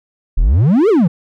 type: exponential two-way sweep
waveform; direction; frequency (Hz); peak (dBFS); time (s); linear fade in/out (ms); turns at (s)
triangle; up then down; 31.92 to 475.9 to 151.5; -6; 0.37-1.08; 10; 0.89
effects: none